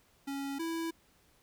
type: tone pair in turn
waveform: square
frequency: 277.2 / 329.6 Hz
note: C#4 / E4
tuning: 0 / 0 cents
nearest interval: minor third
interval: 300 cents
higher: second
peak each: -36 / -34 dBFS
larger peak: second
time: 0.27-0.59 / 0.59-0.91 s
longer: neither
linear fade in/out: 10 ms
effects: pink hiss -67 dBFS RMS until 1.42 s